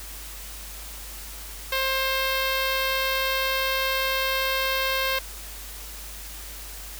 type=tone with notch filter; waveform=5% pulse; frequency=530 Hz; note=C5; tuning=22 cents sharp; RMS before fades=-25 dBFS; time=1.72-5.19 s; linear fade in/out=5 ms; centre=6800 Hz; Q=0.69; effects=added 50 Hz sine -40 dBFS peak until 6.99 s + white hiss -40 dBFS RMS until 6.99 s